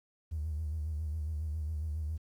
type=tone with vibrato; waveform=triangle; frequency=77.2 Hz; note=D#2; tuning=13 cents flat; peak=-29 dBFS; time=0.31-2.18 s; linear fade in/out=20 ms; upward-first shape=sine; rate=7.3 Hz; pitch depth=74 cents each way; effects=tanh soft clip ceiling -30 dBFS + 11-bit